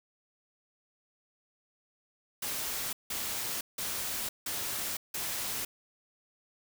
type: noise bursts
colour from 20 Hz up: white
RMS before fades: -35 dBFS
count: 5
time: 2.42-5.65 s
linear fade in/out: 5 ms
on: 510 ms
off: 170 ms
effects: none